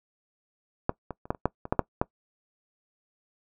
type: clicks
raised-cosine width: 1 ms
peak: -9 / -20 / -30 / -11 / -28 / -8 / -22 / -9 / -6 / -9 dBFS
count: 10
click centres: 0.894 / 1.107 / 1.255 / 1.305 / 1.348 / 1.456 / 1.654 / 1.725 / 1.793 / 2.015 s
effects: noise-tail reverb RT60 0.1 s tail -21 dB re dry